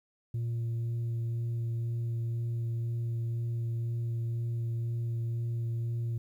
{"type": "tone with vibrato", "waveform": "sine", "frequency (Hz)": 116.54, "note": "A#2", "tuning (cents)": 0, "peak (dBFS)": -27, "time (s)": [0.34, 6.18], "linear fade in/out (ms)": 5, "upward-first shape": "sine", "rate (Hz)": 2, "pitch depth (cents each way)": 11, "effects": ["tanh soft clip ceiling -29 dBFS", "11-bit"]}